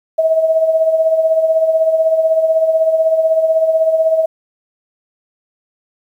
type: tone with tremolo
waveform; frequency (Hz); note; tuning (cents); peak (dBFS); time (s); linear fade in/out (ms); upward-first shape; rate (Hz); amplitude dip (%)
sine; 643; E5; -43; -7; 0.18-4.26; 10; triangle; 16; 65
effects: 8-bit